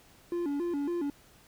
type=tone with vibrato; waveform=triangle; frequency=314.5 Hz; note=D#4; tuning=19 cents sharp; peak=-27 dBFS; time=0.32-1.1 s; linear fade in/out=2 ms; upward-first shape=square; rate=3.6 Hz; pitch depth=170 cents each way; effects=pink hiss -59 dBFS RMS until 1.47 s